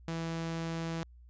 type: tone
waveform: sawtooth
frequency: 164.81 Hz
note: E3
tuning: in tune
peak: -30 dBFS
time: 0.08-1.03 s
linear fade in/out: 0 ms
effects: added 60 Hz sine -52 dBFS peak until 1.29 s + resampled to 16000 Hz